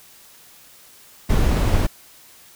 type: noise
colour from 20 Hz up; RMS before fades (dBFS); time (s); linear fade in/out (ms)
brown; -17; 1.29-1.87; 10
effects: white hiss -48 dBFS RMS until 2.55 s